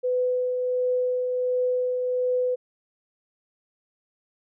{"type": "tone with tremolo", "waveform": "sine", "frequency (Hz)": 501, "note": "B4", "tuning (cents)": 25, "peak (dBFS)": -20, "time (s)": [0.03, 2.56], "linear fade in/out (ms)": 20, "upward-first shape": "triangle", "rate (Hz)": 1.4, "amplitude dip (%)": 35, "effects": []}